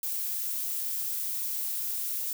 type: noise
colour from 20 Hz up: violet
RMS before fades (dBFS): -32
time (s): 0.03-2.33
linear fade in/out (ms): 2
effects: none